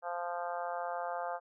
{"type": "harmonic tone", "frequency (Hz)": 174.2, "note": "F3", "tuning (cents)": -4, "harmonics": [3, 4, 5, 6, 7, 8, 9], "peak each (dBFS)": [-41, -38, -41, -47, -44, -49, -49], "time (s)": [0.02, 1.4], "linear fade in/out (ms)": 50, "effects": []}